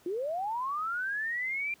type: linear sweep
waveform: sine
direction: up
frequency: 331.9 to 2391 Hz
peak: -30 dBFS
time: 0.06-1.74 s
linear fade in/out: 2 ms
effects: pink hiss -61 dBFS RMS until 1.8 s + high-pass 100 Hz 12 dB/octave